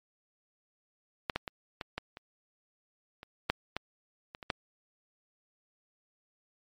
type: clicks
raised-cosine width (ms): 0.3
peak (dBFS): -13 / -14 / -20 / -20 / -18 / -28 / -29 / -9 / -16 / -26 / -27 / -13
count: 12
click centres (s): 1.298 / 1.36 / 1.478 / 1.812 / 1.98 / 2.171 / 3.231 / 3.5 / 3.766 / 4.349 / 4.428 / 4.502
effects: MP3 64 kbps